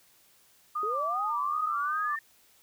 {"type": "tone with vibrato", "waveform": "sine", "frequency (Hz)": 1200, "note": "D6", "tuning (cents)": 37, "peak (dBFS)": -28, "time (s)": [0.75, 2.16], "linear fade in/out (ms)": 10, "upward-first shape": "sine", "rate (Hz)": 2.6, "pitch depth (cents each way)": 73}
{"type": "linear sweep", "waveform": "sine", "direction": "up", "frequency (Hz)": [399.3, 1823], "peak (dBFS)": -33, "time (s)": [0.83, 2.19], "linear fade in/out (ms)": 2}
{"effects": ["white hiss -62 dBFS RMS until 2.62 s"]}